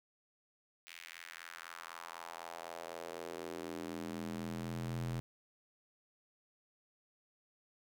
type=tone with high-pass filter sweep; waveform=square; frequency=42 Hz; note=E1; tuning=33 cents sharp; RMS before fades=-44 dBFS; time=0.87-5.2 s; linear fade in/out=0 ms; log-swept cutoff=2400 to 110 Hz; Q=2.1; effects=none